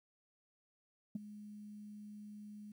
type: tone with ADSR envelope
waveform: sine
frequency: 208.8 Hz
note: G#3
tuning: 10 cents sharp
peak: -32 dBFS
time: 1.15-2.72 s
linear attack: 6 ms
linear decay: 16 ms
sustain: -16 dB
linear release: 5 ms
effects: tanh soft clip ceiling -32 dBFS + 12-bit